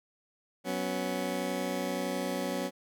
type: chord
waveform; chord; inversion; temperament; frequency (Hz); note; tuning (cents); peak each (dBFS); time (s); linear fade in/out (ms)
20% pulse; F# suspended fourth; none; just; 185 / 246.7 / 277.5; F#3 / B3 / C#4; 0 / -2 / +2; -31; 0.64-2.71; 50
effects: none